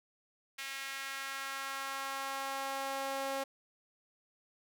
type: tone with high-pass filter sweep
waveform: sawtooth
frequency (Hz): 271.7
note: C#4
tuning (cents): -35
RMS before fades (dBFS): -39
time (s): 0.58-3.44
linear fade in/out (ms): 10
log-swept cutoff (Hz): 2100 to 560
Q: 1.6
effects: none